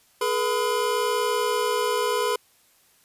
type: tone cluster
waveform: square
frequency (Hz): 422.2 / 482.8 / 1008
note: G#4 / B4 / B5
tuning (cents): +29 / -39 / +35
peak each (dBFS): -27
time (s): 0.21-2.36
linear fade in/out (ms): 5
effects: white hiss -60 dBFS RMS until 3.04 s + resampled to 32000 Hz